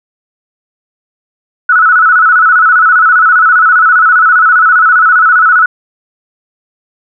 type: tone with vibrato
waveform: sine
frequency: 1384 Hz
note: F6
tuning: 16 cents flat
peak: -3 dBFS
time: 1.69-5.66 s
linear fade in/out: 5 ms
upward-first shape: square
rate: 15 Hz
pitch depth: 96 cents each way
effects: none